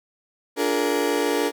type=chord; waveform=35% pulse; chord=Bb dominant seventh; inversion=first; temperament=just; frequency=291.4 / 349.6 / 419.5 / 466.2 Hz; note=D4 / F4 / Ab4 / Bb4; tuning=-13 / +2 / +17 / 0 cents; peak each=-24 / -27 / -24 / -23 dBFS; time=0.56-1.52 s; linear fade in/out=50 ms; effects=none